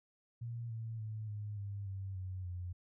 sine tone with pitch steps, 117.3 / 112.85 / 108.56 / 104.44 / 100.48 / 96.66 / 92.99 / 89.46 Hz, A#2 / A2 / A2 / G#2 / G2 / G2 / F#2 / F2, +11 / +44 / -23 / +10 / +43 / -24 / +9 / +42 cents, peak -39 dBFS, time 0.41-2.73 s, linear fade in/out 10 ms, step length 290 ms, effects none

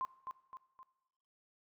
sine tone with echo, 1046.5 Hz, C6, in tune, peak -34 dBFS, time 0.01-0.05 s, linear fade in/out 0 ms, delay 260 ms, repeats 3, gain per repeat -6 dB, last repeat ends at 0.83 s, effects noise-tail reverb RT60 1.0 s tail -17 dB re dry

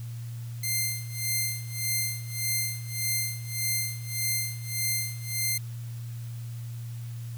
5% pulse tone with tremolo, 2095 Hz, C7, 2 cents sharp, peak -15 dBFS, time 0.63-5.58 s, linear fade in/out 5 ms, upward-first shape sine, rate 1.7 Hz, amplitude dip 90%, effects added 117 Hz sine -34 dBFS peak until 7.37 s + white hiss -53 dBFS RMS until 7.37 s

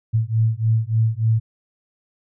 sine beating tone pair, 110.3 / 113.7 Hz, A2 / A#2, +5 / -43 cents, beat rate 3.4 Hz, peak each -19 dBFS, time 0.13-1.4 s, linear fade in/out 20 ms, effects none

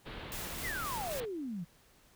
pink low-pass noise, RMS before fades -44 dBFS, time 0.05-1.26 s, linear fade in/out 20 ms, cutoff 4100 Hz, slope 48 dB/octave
white noise with tremolo, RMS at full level -42 dBFS, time 0.32-1.2 s, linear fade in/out 0 ms, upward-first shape square, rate 3.8 Hz, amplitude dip 25%
sine exponential sweep, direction down, 2161 to 160 Hz, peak -36 dBFS, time 0.63-1.65 s, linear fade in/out 20 ms
effects pink hiss -64 dBFS RMS until 2.15 s

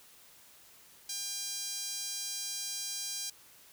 sawtooth tone with high-pass filter, 800 Hz, G5, 35 cents sharp, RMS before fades -38 dBFS, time 1.09-3.3 s, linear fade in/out 5 ms, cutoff 5300 Hz, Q 1.9, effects white hiss -58 dBFS RMS until 3.72 s

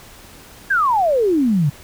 sine exponential sweep, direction down, 1661.2 to 134.9 Hz, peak -13 dBFS, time 0.7-1.7 s, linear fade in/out 10 ms, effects pink hiss -42 dBFS RMS until 1.83 s

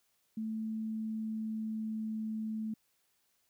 sine tone with pitch glide, 220 to 218.6 Hz, A3 to A3, 0 to -11 cents, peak -34 dBFS, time 0.37-2.74 s, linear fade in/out 5 ms, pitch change -11 cents, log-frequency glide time 0.66-2.14 s, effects white hiss -75 dBFS RMS until 3.49 s

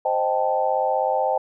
sine chord, A half-diminished seventh, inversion first, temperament equal, 523.3 / 622.3 / 784 / 880 Hz, C5 / Eb5 / G5 / A5, 0 / 0 / 0 / 0 cents, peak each -24 / -25 / -23 / -26 dBFS, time 0.05-1.38 s, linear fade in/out 5 ms, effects none

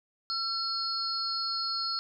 sine tone cluster, 1352 / 4347 / 5090 Hz, E6 / C#8 / D#8, +43 / -35 / +39 cents, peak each -36 / -31 / -36 dBFS, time 0.3-1.99 s, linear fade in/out 0 ms, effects none

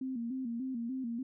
sine tone with vibrato, 246.9 Hz, B3, in tune, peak -34 dBFS, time 0.01-1.23 s, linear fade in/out 5 ms, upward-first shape square, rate 3.4 Hz, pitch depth 100 cents each way, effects none

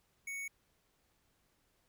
square tone, 2223 Hz, C#7, 4 cents sharp, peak -40 dBFS, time 0.27-0.48 s, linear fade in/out 5 ms, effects pink hiss -75 dBFS RMS until 1.88 s

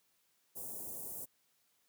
white band-stop noise, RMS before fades -44 dBFS, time 0.55-1.26 s, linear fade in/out 20 ms, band 730 to 8300 Hz, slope 24 dB/octave, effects white hiss -75 dBFS RMS until 1.88 s + high-pass 80 Hz 12 dB/octave

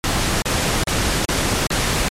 pink noise bursts, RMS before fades -19 dBFS, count 5, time 0.04-2.084 s, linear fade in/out 0 ms, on 380 ms, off 36 ms, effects low-pass 10000 Hz 12 dB/octave + MP3 64 kbps

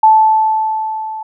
sine tone with level ramp, 874 Hz, A5, 12 cents flat, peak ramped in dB -3 to -22 dBFS, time 0.03-1.23 s, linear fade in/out 5 ms, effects none

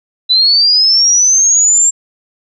sine linear sweep, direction up, 3951 to 7460 Hz, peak -6 dBFS, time 0.29-1.91 s, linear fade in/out 20 ms, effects none

